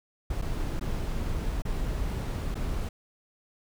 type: noise with dropouts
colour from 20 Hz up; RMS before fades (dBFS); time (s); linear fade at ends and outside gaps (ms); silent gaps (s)
brown; -30; 0.3-2.89; 5; 0.416-0.421 / 0.796-0.81 / 1.621-1.651 / 2.545-2.553
effects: none